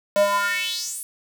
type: tone with high-pass filter sweep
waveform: square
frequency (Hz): 201.4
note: G3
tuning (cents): +47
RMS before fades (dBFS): -23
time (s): 0.16-1.03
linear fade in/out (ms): 0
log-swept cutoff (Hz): 500 to 11000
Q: 4.5
effects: none